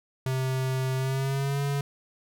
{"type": "tone with pitch glide", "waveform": "square", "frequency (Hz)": [130.81, 141.01], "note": ["C3", "C#3"], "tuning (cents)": [0, 30], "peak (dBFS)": -26, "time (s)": [0.26, 1.81], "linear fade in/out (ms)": 2, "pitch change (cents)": 130, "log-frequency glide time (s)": [0.96, 1.61], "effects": []}